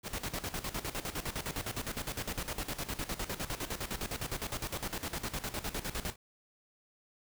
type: noise with tremolo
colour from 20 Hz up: pink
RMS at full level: -36 dBFS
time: 0.03-6.16 s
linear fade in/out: 50 ms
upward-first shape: square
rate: 9.8 Hz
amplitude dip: 75%
effects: none